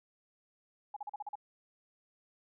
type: tone bursts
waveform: sine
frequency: 830.6 Hz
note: G#5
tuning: in tune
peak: -37 dBFS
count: 7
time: 0.94-1.355 s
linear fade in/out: 5 ms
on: 25 ms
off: 40 ms
effects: none